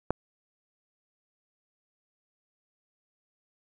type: click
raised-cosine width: 1 ms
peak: -11 dBFS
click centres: 0.106 s
effects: none